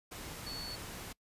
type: tone in noise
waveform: sine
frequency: 4435 Hz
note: C#8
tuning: in tune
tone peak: -41 dBFS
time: 0.46-0.76 s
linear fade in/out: 10 ms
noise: pink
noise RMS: -45 dBFS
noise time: 0.11-1.13 s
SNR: +1 dB
effects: noise-tail reverb RT60 0.1 s tail -24 dB re dry + resampled to 32000 Hz